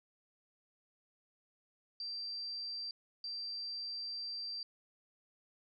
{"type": "tone bursts at uneven times", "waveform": "sine", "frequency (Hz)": 4699, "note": "D8", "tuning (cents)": 0, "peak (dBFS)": -39, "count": 2, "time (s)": [[2, 2.91], [3.24, 4.63]], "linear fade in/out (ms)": 2, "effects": []}